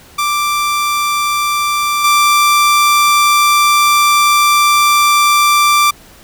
sawtooth tone with level steps, 1177 Hz, D6, 3 cents sharp, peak -9 / -4 dBFS, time 0.18-5.91 s, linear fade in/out 10 ms, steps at 2.04 s, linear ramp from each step 5 ms, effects pink hiss -41 dBFS RMS until 6.23 s

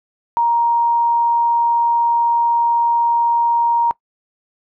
sine tone, 938 Hz, A#5, 11 cents sharp, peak -12 dBFS, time 0.37-3.91 s, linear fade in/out 0 ms, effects noise-tail reverb RT60 0.1 s tail -21 dB re dry

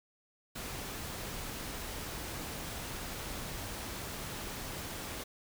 pink noise, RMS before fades -41 dBFS, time 0.55-5.24 s, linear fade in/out 10 ms, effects none

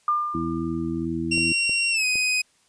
sine tone with exponential decay, 1200 Hz, D6, 37 cents sharp, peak -17 dBFS, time 0.08-1.05 s, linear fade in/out 2 ms, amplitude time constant 210 ms
harmonic tone, 82.41 Hz, E2, in tune, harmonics 1 / 2 / 3 / 4, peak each -36 / -31 / -30 / -27 dBFS, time 0.34-1.53 s, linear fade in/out 10 ms
sawtooth tone with pitch glide, 2746 to 2504 Hz, F7 to D#7, -30 to +10 cents, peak -17 dBFS, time 1.31-2.42 s, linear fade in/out 10 ms, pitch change -160 cents, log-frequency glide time 1.91-2.05 s
clicks, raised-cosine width 2 ms, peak -22 / -23 / -25 dBFS, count 3, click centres 1.378 / 1.695 / 2.156 s
effects white hiss -62 dBFS RMS until 2.68 s + resampled to 22050 Hz

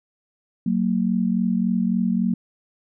sine tone pair together, 186.42 / 230 Hz, F#3 / A#3, +13 / -23 cents, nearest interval major third, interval 364 cents, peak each -21 dBFS, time 0.66-2.34 s, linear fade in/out 5 ms, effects none

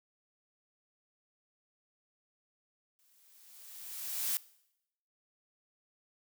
blue noise with exponential growth, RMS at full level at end -31 dBFS, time 2.99-4.37 s, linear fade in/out 0 ms, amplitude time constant 300 ms, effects noise-tail reverb RT60 0.8 s tail -21 dB re dry

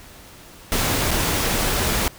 pink noise with dropouts, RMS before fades -21 dBFS, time 0.72-2.08 s, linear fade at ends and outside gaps 0 ms, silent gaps 1.108-1.114 s, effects pink hiss -44 dBFS RMS until 2.18 s

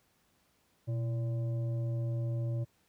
sine tone with frequency modulation, 120 Hz, B2, 49 cents flat, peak -30 dBFS, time 0.87-2.65 s, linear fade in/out 20 ms, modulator 453 Hz, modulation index 0.33, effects pink hiss -71 dBFS RMS until 2.88 s + high-pass 60 Hz 12 dB/octave

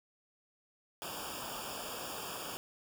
pink noise with comb filter, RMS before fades -42 dBFS, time 1.02-2.57 s, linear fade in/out 0 ms, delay 0.49 ms, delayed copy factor -1, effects none

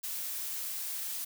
blue noise, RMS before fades -37 dBFS, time 0.03-1.25 s, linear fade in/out 10 ms, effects none

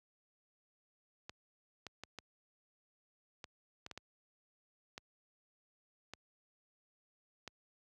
clicks, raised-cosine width 0.2 ms, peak -28 dBFS, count 11, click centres 1.295 / 1.867 / 2.036 / 2.187 / 3.442 / 3.864 / 3.913 / 3.976 / 4.979 / 6.136 / 7.477 s, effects high-pass 60 Hz 12 dB/octave

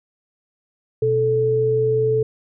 sine tone pair together, 123.7 / 437.3 Hz, B2 / A4, +3 / -11 cents, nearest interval octave + minor seventh, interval 2186 cents, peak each -23 / -16 dBFS, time 1.02-2.23 s, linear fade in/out 5 ms, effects none

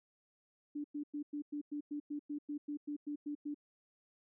sine tone bursts, 293.2 Hz, D4, 3 cents flat, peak -37 dBFS, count 15, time 0.75-3.545 s, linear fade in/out 10 ms, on 93 ms, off 100 ms, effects none

